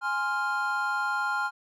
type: chord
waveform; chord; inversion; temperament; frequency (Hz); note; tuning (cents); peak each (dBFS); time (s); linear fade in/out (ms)
triangle; F minor; first; equal; 830.6 / 1046.5 / 1396.9; Ab5 / C6 / F6; 0 / 0 / 0; -30 / -31 / -26; 0.01-1.51; 50
effects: none